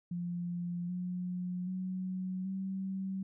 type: tone with pitch steps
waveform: sine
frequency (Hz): 174.6 / 180.03 / 185.62 / 191.4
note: F3 / F#3 / F#3 / G3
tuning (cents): 0 / -47 / +6 / -41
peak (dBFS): -34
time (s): 0.11-3.23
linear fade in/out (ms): 5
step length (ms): 780
effects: none